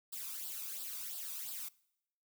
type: noise with flanger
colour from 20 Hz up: blue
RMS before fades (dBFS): -43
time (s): 0.12-1.69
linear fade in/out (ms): 10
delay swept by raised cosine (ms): 0.23 to 0.86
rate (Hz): 2.9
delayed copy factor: +0.65
effects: noise-tail reverb RT60 0.8 s tail -23 dB re dry